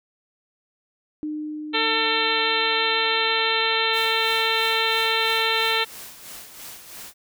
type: tone with exponential decay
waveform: sine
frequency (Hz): 304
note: D#4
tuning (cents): -40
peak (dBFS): -25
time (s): 1.23-4.87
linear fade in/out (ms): 0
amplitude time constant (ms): 790
type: harmonic tone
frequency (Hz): 448.5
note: A4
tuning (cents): +33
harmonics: 1 / 2 / 3 / 4 / 5 / 6 / 7 / 8 / 9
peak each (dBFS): -28 / -28 / -28 / -28 / -28 / -28 / -28 / -28 / -28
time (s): 1.73-5.85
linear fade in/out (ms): 20
type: noise with tremolo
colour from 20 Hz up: white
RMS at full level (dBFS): -38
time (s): 3.92-7.14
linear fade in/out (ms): 50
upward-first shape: sine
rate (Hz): 3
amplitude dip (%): 55
effects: none